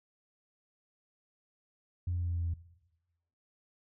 sine tone with pitch steps, 88.4 / 87.69 / 86.98 / 86.28 / 85.59 / 84.9 / 84.21 Hz, F2 / F2 / F2 / F2 / F2 / F2 / E2, +22 / +8 / -6 / -20 / -34 / -48 / +37 cents, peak -29 dBFS, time 2.07-2.539 s, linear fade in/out 5 ms, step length 67 ms, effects noise-tail reverb RT60 1.0 s tail -18 dB re dry + tanh soft clip ceiling -26 dBFS

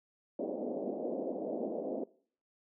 white band-pass noise, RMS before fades -37 dBFS, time 0.39-2.04 s, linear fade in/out 5 ms, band 210 to 640 Hz, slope 48 dB/octave, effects noise-tail reverb RT60 0.5 s tail -21 dB re dry

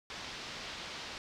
white low-pass noise, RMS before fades -44 dBFS, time 0.1-1.18 s, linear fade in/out 0 ms, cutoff 4900 Hz, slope 24 dB/octave, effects none

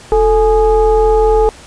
sine tone with frequency modulation, 440 Hz, A4, in tune, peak -7 dBFS, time 0.12-1.49 s, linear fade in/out 0 ms, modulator 398 Hz, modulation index 0.87, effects pink hiss -37 dBFS RMS until 1.66 s + resampled to 22050 Hz

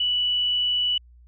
sine tone, 2957 Hz, F#7, 2 cents flat, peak -20 dBFS, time 0-0.98 s, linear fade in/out 5 ms, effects added 60 Hz sine -48 dBFS peak until 1.27 s

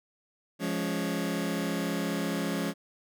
sawtooth chord, Db major, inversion first, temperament just, 173.24 / 207.9 / 277.2 Hz, F3 / Ab3 / Db4, -14 / +2 / 0 cents, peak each -29 dBFS, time 0.59-2.74 s, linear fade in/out 50 ms, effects none

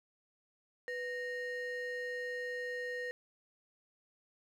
triangle ring-modulated tone, 1174.7 Hz, D6, in tune, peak -32 dBFS, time 0.88-3.11 s, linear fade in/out 0 ms, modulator 680 Hz, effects none

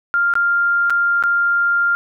sine tone with dropouts, 1396.9 Hz, F6, in tune, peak -13 dBFS, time 0.14-1.95 s, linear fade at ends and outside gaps 0 ms, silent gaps 0.338-0.354 / 0.898-0.904 / 1.226-1.237 s, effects none

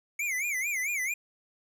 square tone with vibrato, 2203 Hz, C#7, 11 cents flat, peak -29 dBFS, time 0.19-1.14 s, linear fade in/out 5 ms, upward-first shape sine, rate 4.5 Hz, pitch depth 180 cents each way, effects none

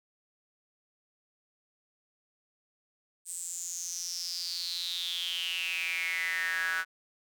square tone with high-pass filter sweep, 87.31 Hz, F2, in tune, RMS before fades -34 dBFS, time 3.25-6.85 s, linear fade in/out 50 ms, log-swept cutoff 8400 to 1500 Hz, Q 8.9, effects none

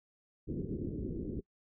white low-pass noise, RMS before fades -38 dBFS, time 0.47-1.41 s, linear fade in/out 20 ms, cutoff 400 Hz, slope 48 dB/octave, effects noise-tail reverb RT60 0.1 s tail -24 dB re dry

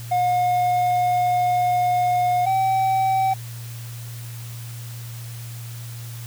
triangle tone pair in turn, 719 / 767.1 Hz, F#5 / G5, -50 / -38 cents, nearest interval minor second, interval 112 cents, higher second, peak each -15 dBFS, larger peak neither, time 0.11-2.46 / 2.46-3.34 s, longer first, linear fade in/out 10 ms, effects added 117 Hz sine -32 dBFS peak until 6.26 s + white hiss -42 dBFS RMS until 6.26 s

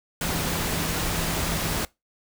sine tone in noise, 164.81 Hz, E3, in tune, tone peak -34 dBFS, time 0.21-1.85 s, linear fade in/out 2 ms, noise pink, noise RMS -27 dBFS, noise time 0.21-1.85 s, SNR -10 dB, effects noise-tail reverb RT60 0.2 s tail -22 dB re dry

